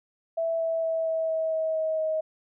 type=tone with pitch steps; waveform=sine; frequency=659.3 / 655.1 / 651 / 646.9 / 642.8 / 638.7 / 634.6 / 630.6 Hz; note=E5 / E5 / E5 / E5 / E5 / D#5 / D#5 / D#5; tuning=0 / -11 / -22 / -33 / -44 / +45 / +34 / +23 cents; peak=-24 dBFS; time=0.37-2.21 s; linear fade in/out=10 ms; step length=230 ms; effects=none